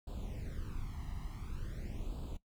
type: noise with flanger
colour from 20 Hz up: brown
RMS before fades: -41 dBFS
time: 0.07-2.37 s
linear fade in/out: 5 ms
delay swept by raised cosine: 0.25 to 1.02 ms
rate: 0.47 Hz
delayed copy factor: +0.85
effects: noise-tail reverb RT60 0.1 s tail -17 dB re dry